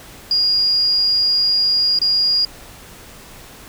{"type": "tone with dropouts", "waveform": "sine", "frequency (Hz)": 4849, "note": "D#8", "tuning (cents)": -45, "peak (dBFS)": -13, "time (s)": [0.31, 2.45], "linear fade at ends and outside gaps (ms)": 2, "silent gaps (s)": [1.989, 2.016], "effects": ["pink hiss -40 dBFS RMS until 3.68 s"]}